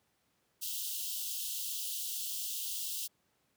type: high-pass noise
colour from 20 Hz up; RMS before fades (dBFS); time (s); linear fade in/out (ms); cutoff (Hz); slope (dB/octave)
white; -38; 0.61-3.08; 20; 2800; 96
effects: pink hiss -75 dBFS RMS until 3.56 s + high-pass 100 Hz 12 dB/octave